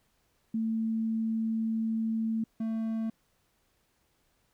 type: tone pair in turn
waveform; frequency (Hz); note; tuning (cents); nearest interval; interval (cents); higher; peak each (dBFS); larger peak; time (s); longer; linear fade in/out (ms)
sine / triangle; 223.4 / 223.4; A3 / A3; +27 / +27; unison; 0; neither; -27 / -27; neither; 0.54-2.44 / 2.6-3.1; first; 5
effects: pink hiss -72 dBFS RMS until 4.53 s